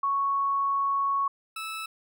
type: tone pair in turn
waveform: sine / 20% pulse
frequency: 1108.7 / 1310 Hz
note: C#6 / E6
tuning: 0 / -11 cents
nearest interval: minor third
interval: 289 cents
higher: second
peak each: -23 / -28 dBFS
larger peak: first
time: 0.03-1.28 / 1.56-1.86 s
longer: first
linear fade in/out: 5 ms
effects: none